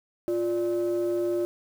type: tone pair together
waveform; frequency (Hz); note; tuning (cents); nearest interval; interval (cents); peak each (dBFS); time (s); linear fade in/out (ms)
sine; 350.2 / 588.1; F4 / D5; +5 / +2; major sixth; 897; -23 / -29; 0.28-1.45; 0
effects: tanh soft clip ceiling -20 dBFS + 8-bit